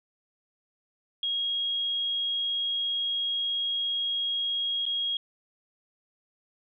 sine tone with dropouts, 3281 Hz, G#7, 22 cents flat, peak -26 dBFS, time 1.23-5.17 s, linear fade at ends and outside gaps 2 ms, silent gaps 4.855-4.863 s, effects none

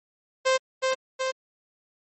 sawtooth tone with echo, 523.3 Hz, C5, in tune, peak -15 dBFS, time 0.45-0.58 s, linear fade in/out 20 ms, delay 370 ms, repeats 2, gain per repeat -3 dB, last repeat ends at 1.32 s, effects MP3 32 kbps

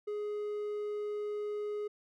triangle tone, 417.4 Hz, G#4, 9 cents sharp, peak -32 dBFS, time 0.07-1.88 s, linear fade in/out 10 ms, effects none

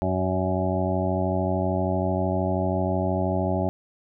harmonic tone with a mistuned harmonic, 93 Hz, F#2, 9 cents sharp, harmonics 1 / 2 / 3 / 4 / 6 / 7 / 8 / 9, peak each -27 / -28 / -31 / -31 / -31 / -29 / -36 / -33 dBFS, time 0.02-3.69 s, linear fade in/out 0 ms, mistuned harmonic 6, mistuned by +23 cents, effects none

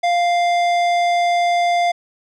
sine tone with tanh clipping, 698 Hz, F5, 1 cent flat, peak -16 dBFS, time 0.03-1.92 s, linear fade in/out 10 ms, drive 15 dB, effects none

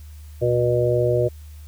harmonic tone, 121.5 Hz, B2, 28 cents flat, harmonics 1 / 3 / 4 / 5, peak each -22 / -22 / -22 / -22 dBFS, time 0.41-1.29 s, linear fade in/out 20 ms, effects added 75 Hz sine -37 dBFS peak until 1.67 s + white hiss -54 dBFS RMS until 1.67 s

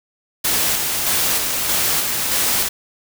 white noise with tremolo, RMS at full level -18 dBFS, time 0.44-2.69 s, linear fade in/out 10 ms, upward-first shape square, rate 1.6 Hz, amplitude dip 30%, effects none

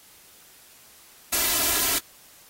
white noise with comb filter, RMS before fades -23 dBFS, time 1.32-1.99 s, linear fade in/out 10 ms, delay 3 ms, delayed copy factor +0.9, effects white hiss -52 dBFS RMS until 2.49 s + AAC 48 kbps

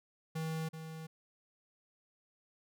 square tone with echo, 160 Hz, D#3, 49 cents sharp, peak -36 dBFS, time 0.35-0.69 s, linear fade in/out 10 ms, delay 380 ms, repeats 1, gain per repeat -8 dB, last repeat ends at 1.07 s, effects none

